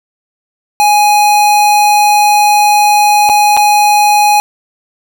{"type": "tone with dropouts", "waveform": "square", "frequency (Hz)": 832, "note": "G#5", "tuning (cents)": 3, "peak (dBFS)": -6, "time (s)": [0.8, 4.4], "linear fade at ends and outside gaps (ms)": 0, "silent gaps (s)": [[3.291, 3.297], [3.567, 3.573]], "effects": []}